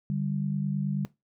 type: tone pair together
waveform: sine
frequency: 146.6 / 196 Hz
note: D3 / G3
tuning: -3 / 0 cents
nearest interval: perfect fourth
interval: 503 cents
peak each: -28 / -30 dBFS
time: 0.1-1.05 s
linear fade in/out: 0 ms
effects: noise-tail reverb RT60 0.2 s tail -19 dB re dry